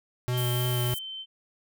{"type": "tone with vibrato", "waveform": "square", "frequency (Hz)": 123.47, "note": "B2", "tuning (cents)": 0, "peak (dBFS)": -26, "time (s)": [0.28, 0.94], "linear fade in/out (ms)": 0, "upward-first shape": "sine", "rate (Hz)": 3.2, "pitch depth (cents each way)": 17}
{"type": "tone with pitch glide", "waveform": "sine", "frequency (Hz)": [3136, 3091], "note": ["G7", "G7"], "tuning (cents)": [0, -25], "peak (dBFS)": -35, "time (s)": [0.31, 1.26], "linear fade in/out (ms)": 50, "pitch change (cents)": -25, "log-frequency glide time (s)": [0.6, 0.86]}
{"type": "high-pass noise", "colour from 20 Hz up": "white", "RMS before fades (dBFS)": -36, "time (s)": [0.37, 0.99], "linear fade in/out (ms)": 5, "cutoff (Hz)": 9000, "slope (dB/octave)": 24}
{"effects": []}